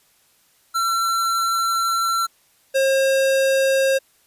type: tone pair in turn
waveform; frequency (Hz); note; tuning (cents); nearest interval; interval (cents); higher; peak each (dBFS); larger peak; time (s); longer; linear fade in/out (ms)
square; 1353 / 536.9; E6 / C5; +45 / +45; octave + major third; 1600; first; -19 / -16; second; 0.74-2.27 / 2.74-3.99; first; 20
effects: white hiss -59 dBFS RMS until 4.26 s + resampled to 32000 Hz